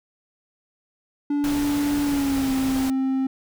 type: tone with pitch glide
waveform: triangle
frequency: 289 to 265 Hz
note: D4 to C4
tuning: -28 to +22 cents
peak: -18 dBFS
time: 1.3-3.27 s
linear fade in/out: 5 ms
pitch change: -150 cents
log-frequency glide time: 2.02-2.52 s
type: noise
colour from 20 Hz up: pink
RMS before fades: -32 dBFS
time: 1.44-2.9 s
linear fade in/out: 0 ms
effects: none